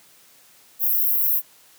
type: high-pass noise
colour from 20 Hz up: pink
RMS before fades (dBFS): -20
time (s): 0.79-1.42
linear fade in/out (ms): 50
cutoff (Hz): 12000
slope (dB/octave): 96
effects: white hiss -53 dBFS RMS until 1.78 s + high-pass 100 Hz 12 dB/octave